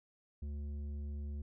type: tone with tanh clipping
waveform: sine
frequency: 72.6 Hz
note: D2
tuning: 19 cents flat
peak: -40 dBFS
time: 0.42-1.42 s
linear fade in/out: 5 ms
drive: 9 dB
effects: none